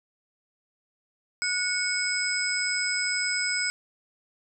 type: tone cluster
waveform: sine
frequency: 1461 / 2212 / 5050 / 7990 Hz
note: F#6 / C#7 / D#8 / B8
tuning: -22 / -4 / +25 / +19 cents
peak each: -31 / -29 / -29 / -33 dBFS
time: 1.42-3.7 s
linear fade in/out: 0 ms
effects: none